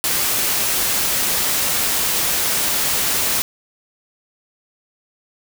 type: noise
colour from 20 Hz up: white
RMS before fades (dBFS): -19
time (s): 0.04-3.42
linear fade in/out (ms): 0
effects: none